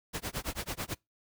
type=noise with tremolo; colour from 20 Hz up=pink; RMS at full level=-34 dBFS; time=0.13-0.95 s; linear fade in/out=20 ms; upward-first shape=sine; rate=9.1 Hz; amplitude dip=100%; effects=noise-tail reverb RT60 0.2 s tail -26 dB re dry